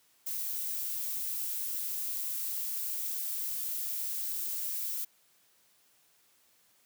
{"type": "noise", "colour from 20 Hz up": "violet", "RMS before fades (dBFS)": -35, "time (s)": [0.26, 5.05], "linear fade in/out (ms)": 10, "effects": ["white hiss -67 dBFS RMS until 6.85 s", "high-pass 100 Hz 12 dB/octave"]}